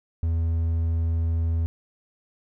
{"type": "tone", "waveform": "triangle", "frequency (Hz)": 82.41, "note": "E2", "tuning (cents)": 0, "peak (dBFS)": -19, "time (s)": [0.23, 1.66], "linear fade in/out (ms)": 0, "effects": []}